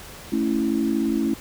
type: chord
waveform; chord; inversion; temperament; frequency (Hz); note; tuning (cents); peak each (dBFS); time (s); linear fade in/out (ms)
sine; A major; none; equal; 220 / 277.2 / 329.6; A3 / C#4 / E4; 0 / 0 / 0; -24; 0.32-1.34; 5
effects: pink hiss -41 dBFS RMS until 1.4 s